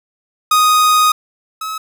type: tone pair in turn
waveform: 45% pulse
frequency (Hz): 1244.5 / 1284.7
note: D#6 / E6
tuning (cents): 0 / -45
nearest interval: minor second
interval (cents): 55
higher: second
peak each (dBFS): -9 / -21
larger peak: first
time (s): 0.51-1.12 / 1.61-1.78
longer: first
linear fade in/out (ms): 5
effects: none